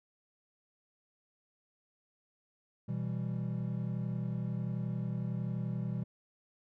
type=chord; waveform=triangle; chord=E minor; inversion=second; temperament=equal; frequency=123.47 / 164.81 / 196 Hz; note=B2 / E3 / G3; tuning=0 / 0 / 0 cents; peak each=-34 / -36 / -37 dBFS; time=2.88-6.04 s; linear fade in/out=10 ms; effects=none